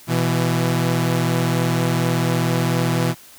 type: tone pair together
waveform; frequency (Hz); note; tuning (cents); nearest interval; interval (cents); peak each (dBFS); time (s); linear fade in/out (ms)
sawtooth; 123.6 / 166.21; B2 / E3; +2 / +15; perfect fourth; 513; -16; 0.07-3.15; 50
effects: white hiss -45 dBFS RMS until 3.38 s